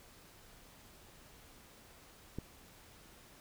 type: click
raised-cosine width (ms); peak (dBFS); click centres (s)
3; -26; 2.386
effects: pink hiss -59 dBFS RMS until 3.4 s